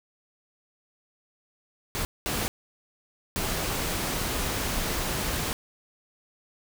pink noise bursts at uneven times, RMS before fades -29 dBFS, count 3, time 1.95-2.05 / 2.26-2.48 / 3.36-5.53 s, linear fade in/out 0 ms, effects none

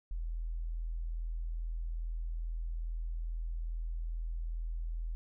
sine tone, 41.19 Hz, E1, 1 cent flat, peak -34 dBFS, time 0.11-5.15 s, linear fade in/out 0 ms, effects none

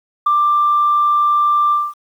sine tone with ADSR envelope, 1182 Hz, D6, 11 cents sharp, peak -6 dBFS, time 0.26-1.94 s, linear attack 10 ms, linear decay 3 ms, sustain -4 dB, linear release 220 ms, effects tanh soft clip ceiling -6 dBFS + 8-bit

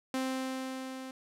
sawtooth tone with level ramp, 261.6 Hz, C4, in tune, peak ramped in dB -26 to -37 dBFS, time 0.14-1.11 s, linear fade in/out 2 ms, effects low-pass 12000 Hz 12 dB/octave

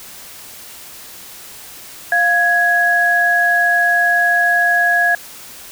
sine tone pair together, 698.5 / 1666 Hz, F5 / G#6, 0 / +5 cents, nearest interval octave + minor third, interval 1505 cents, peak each -17 / -12 dBFS, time 2.12-5.15 s, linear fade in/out 2 ms, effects white hiss -36 dBFS RMS until 5.71 s

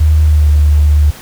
sine tone with pitch glide, 77 to 74.21 Hz, D#2 to D2, -17 to +19 cents, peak -5 dBFS, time 0-1.11 s, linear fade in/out 10 ms, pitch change -64 cents, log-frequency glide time 0.22-0.49 s, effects pink hiss -33 dBFS RMS until 1.21 s

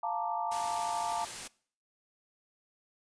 sine chord, Bb major seventh, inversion second, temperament equal, 698.5 / 880 / 932.3 / 1174.7 Hz, F5 / A5 / Bb5 / D6, 0 / 0 / 0 / 0 cents, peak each -36 / -34 / -37 / -40 dBFS, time 0.03-1.25 s, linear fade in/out 5 ms
white noise, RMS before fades -41 dBFS, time 0.51-1.48 s, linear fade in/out 10 ms
effects noise-tail reverb RT60 0.5 s tail -22 dB re dry + resampled to 22050 Hz

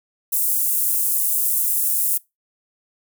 pink high-pass noise, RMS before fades -20 dBFS, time 0.32-2.18 s, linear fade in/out 10 ms, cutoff 9900 Hz, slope 24 dB/octave, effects noise-tail reverb RT60 0.2 s tail -22 dB re dry

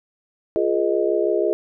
sine chord, F half-diminished seventh, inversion none, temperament equal with one note detuned, 349.2 / 415.3 / 481.5 / 622.3 Hz, F4 / Ab4 / Cb5 / Eb5, 0 / 0 / -44 / 0 cents, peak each -22 / -21 / -27 / -23 dBFS, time 0.56-1.53 s, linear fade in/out 0 ms, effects none

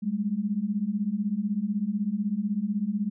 sine beating tone pair, 196 / 212 Hz, G3 / G#3, 0 / +36 cents, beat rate 16 Hz, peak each -29 / -27 dBFS, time 0.02-3.1 s, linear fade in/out 20 ms, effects none

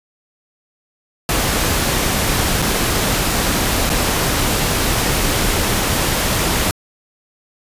pink noise with dropouts, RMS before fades -17 dBFS, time 1.29-6.71 s, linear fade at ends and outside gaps 1 ms, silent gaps 2.619-2.623 / 3.894-3.9 s, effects resampled to 32000 Hz

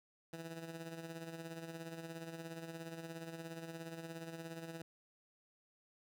15% pulse tone with tremolo, 164.81 Hz, E3, in tune, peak -37 dBFS, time 0.33-4.82 s, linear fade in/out 2 ms, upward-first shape sine, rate 17 Hz, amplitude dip 55%, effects none

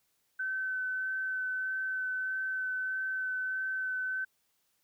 sine tone with vibrato, 1525 Hz, G6, 48 cents flat, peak -31 dBFS, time 0.39-4.25 s, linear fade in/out 10 ms, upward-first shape sine, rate 1.6 Hz, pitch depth 12 cents each way, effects white hiss -75 dBFS RMS until 4.83 s

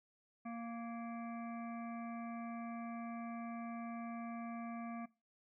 harmonic tone with a mistuned harmonic, 232.2 Hz, A#3, 7 cents flat, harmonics 1 / 3 / 5 / 7 / 9 / 10, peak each -43 / -49 / -52 / -61 / -62 / -59 dBFS, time 0.45-5.06 s, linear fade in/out 10 ms, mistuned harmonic 7, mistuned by +36 cents, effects noise-tail reverb RT60 0.3 s tail -21 dB re dry

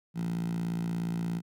10% pulse tone with high-pass filter, 57 Hz, A#1, 38 cents flat, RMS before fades -32 dBFS, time 0.14-1.42 s, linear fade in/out 50 ms, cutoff 160 Hz, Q 8.8, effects none

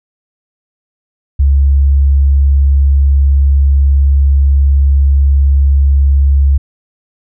sine tone, 69.3 Hz, C#2, in tune, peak -5 dBFS, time 1.39-6.58 s, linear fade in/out 10 ms, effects none

